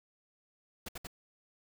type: noise bursts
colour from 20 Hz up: pink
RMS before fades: -42 dBFS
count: 3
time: 0.86-1.071 s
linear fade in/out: 5 ms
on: 27 ms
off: 65 ms
effects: none